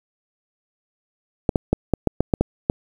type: clicks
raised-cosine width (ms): 2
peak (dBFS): -3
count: 9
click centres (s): 1.492 / 1.558 / 1.73 / 1.937 / 2.073 / 2.206 / 2.338 / 2.41 / 2.699
effects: 7-bit